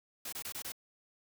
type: noise bursts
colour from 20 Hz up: white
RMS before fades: -41 dBFS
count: 5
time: 0.25-0.721 s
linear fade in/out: 5 ms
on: 75 ms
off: 24 ms
effects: none